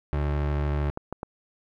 30% pulse tone, 73.1 Hz, D2, 7 cents flat, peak -21 dBFS, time 0.13-0.9 s, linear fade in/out 0 ms
clicks, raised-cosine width 1 ms, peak -18 dBFS, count 3, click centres 0.974 / 1.126 / 1.231 s
effects low-pass 2000 Hz 12 dB/octave + 10-bit

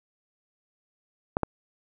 clicks, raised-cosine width 1 ms, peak -10 dBFS, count 2, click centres 1.369 / 1.433 s, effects none

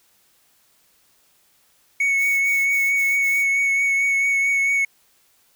triangle tone with vibrato, 2217 Hz, C#7, in tune, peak -15 dBFS, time 2-4.85 s, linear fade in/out 5 ms, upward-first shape triangle, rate 4.5 Hz, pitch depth 19 cents each way
violet noise bursts, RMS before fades -35 dBFS, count 5, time 2.17-3.45 s, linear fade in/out 50 ms, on 240 ms, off 20 ms
effects white hiss -60 dBFS RMS until 5.55 s

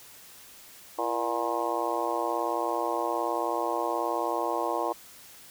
harmonic tone with a mistuned harmonic, 118.8 Hz, A#2, 33 cents sharp, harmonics 3 / 4 / 5 / 6 / 7 / 8 / 9, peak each -34 / -34 / -34 / -34 / -34 / -34 / -34 dBFS, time 0.98-4.93 s, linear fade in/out 10 ms, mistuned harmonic 3, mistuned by -79 cents, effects white hiss -50 dBFS RMS until 5.5 s

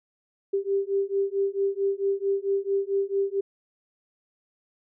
sine beating tone pair, 392.3 / 396.8 Hz, G4 / G4, +1 / +21 cents, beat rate 4.5 Hz, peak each -26 dBFS, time 0.53-3.41 s, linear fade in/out 10 ms, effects none

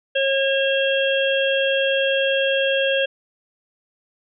harmonic tone, 543 Hz, C#5, 36 cents flat, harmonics 1 / 3 / 5 / 6, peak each -19 / -25 / -25 / -25 dBFS, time 0.15-3.06 s, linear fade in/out 10 ms, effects none

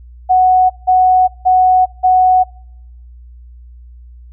sine tone bursts, 740 Hz, F#5, in tune, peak -6 dBFS, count 4, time 0.29-2.44 s, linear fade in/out 20 ms, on 410 ms, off 170 ms, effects noise-tail reverb RT60 0.8 s tail -26 dB re dry + added 60 Hz sine -34 dBFS peak until 4.32 s

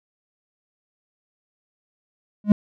triangle tone with exponential growth, 207.7 Hz, G#3, in tune, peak -4 dBFS, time 2.44-2.52 s, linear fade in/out 2 ms, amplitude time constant 17 ms, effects none

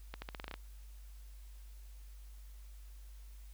accelerating click train, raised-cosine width 0.3 ms, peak -26 dBFS, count 9, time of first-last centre 0.14-0.54 s, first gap 80 ms, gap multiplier 0.86, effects added 50 Hz sine -49 dBFS peak until 3.53 s + white hiss -66 dBFS RMS until 3.53 s

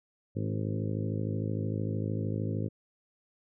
harmonic tone with a mistuned harmonic, 53.2 Hz, G#1, 42 cents sharp, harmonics 2 / 3 / 4 / 5 / 6 / 7 / 8 / 9 / 10, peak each -32 / -36 / -38 / -40 / -42 / -43 / -44 / -45 / -46 dBFS, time 0.35-2.69 s, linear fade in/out 20 ms, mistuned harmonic 6, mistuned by -19 cents, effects none

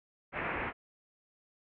white low-pass noise, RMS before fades -36 dBFS, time 0.32-0.73 s, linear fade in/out 50 ms, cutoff 2400 Hz, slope 48 dB/octave, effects none

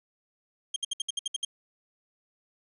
sawtooth tone bursts, 3200 Hz, G7, 35 cents sharp, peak -24 dBFS, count 9, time 0.74-1.45 s, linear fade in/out 5 ms, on 22 ms, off 64 ms, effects resampled to 24000 Hz

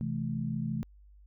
sine chord, A minor, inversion first, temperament equal with one note detuned, 130.81 / 164.81 / 217.1 Hz, C3 / E3 / A3, 0 / 0 / -23 cents, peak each -35 / -35 / -34 dBFS, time 0.01-0.83 s, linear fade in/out 0 ms, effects added 50 Hz sine -53 dBFS peak until 1.26 s

